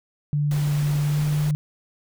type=tone with pitch glide; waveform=sine; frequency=146.83 to 149.4 Hz; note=D3 to D3; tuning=0 to +30 cents; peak=-19 dBFS; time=0.33-1.55 s; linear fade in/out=0 ms; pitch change=+30 cents; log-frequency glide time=1.03-1.25 s
type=noise; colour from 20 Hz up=pink; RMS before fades=-36 dBFS; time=0.51-1.51 s; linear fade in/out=2 ms
effects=none